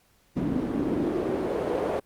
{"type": "noise with band-pass filter sweep", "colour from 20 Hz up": "pink", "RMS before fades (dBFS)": -27, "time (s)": [0.36, 2], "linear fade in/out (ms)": 10, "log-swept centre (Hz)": [230, 540], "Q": 2.4, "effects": ["pink hiss -64 dBFS RMS until 2.05 s", "Opus 48 kbps"]}